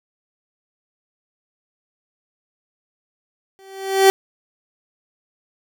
30% pulse tone with exponential growth, 386.6 Hz, G4, 24 cents flat, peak -4 dBFS, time 3.59-4.1 s, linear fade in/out 0 ms, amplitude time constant 110 ms, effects none

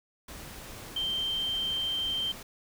sine tone in noise, 3136 Hz, G7, in tune, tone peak -28 dBFS, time 0.96-2.32 s, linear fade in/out 5 ms, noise pink, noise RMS -44 dBFS, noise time 0.28-2.43 s, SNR +13 dB, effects none

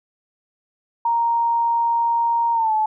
sine tone with pitch glide, 932.3 to 864.9 Hz, A#5 to A5, 0 to -30 cents, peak -16 dBFS, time 1.05-2.86 s, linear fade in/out 5 ms, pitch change -130 cents, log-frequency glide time 2.53-2.73 s, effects none

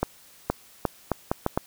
accelerating click train, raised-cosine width 1 ms, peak -8 dBFS, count 7, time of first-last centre 0.03-1.575 s, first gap 470 ms, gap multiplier 0.75, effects white hiss -53 dBFS RMS until 1.66 s

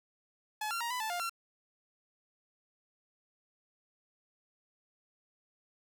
sawtooth tone with pitch steps, 854 / 1374 / 940 / 997 / 877 / 704 / 1362 Hz, G#5 / F6 / A#5 / B5 / A5 / F5 / F6, +48 / -29 / +14 / +16 / -6 / +14 / -44 cents, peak -30 dBFS, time 0.61-1.296 s, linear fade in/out 5 ms, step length 98 ms, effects 10-bit

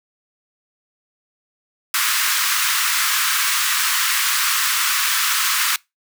pink high-pass noise, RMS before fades -19 dBFS, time 1.94-5.76 s, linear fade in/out 2 ms, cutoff 1100 Hz, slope 48 dB/octave, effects noise-tail reverb RT60 0.2 s tail -23 dB re dry

